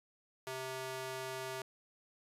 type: tone with high-pass filter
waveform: square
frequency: 130.81 Hz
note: C3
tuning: in tune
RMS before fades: -42 dBFS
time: 0.47-1.62 s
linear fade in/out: 0 ms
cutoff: 440 Hz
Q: 0.75
effects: resampled to 32000 Hz